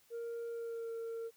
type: tone with pitch glide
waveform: sine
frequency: 466.2 to 457.7 Hz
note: A#4 to A#4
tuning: 0 to -32 cents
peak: -36 dBFS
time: 0.1-1.31 s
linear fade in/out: 50 ms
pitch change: -32 cents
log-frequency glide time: 0.49-0.92 s
effects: tanh soft clip ceiling -38 dBFS + white hiss -68 dBFS RMS until 1.36 s